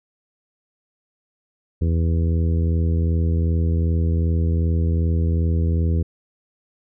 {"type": "harmonic tone", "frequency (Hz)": 82.6, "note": "E2", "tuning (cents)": 4, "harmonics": [1, 2, 3, 4, 5, 6], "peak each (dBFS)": [-17, -25, -31, -33, -34, -37], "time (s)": [1.81, 6.03], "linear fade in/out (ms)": 10, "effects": []}